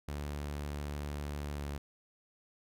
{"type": "tone with pitch glide", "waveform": "sawtooth", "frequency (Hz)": [72.9, 71.69], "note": ["D2", "D2"], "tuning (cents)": [-12, -41], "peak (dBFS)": -33, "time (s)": [0.08, 1.78], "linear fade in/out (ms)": 5, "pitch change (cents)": -29, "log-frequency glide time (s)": [1.54, 1.63], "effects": []}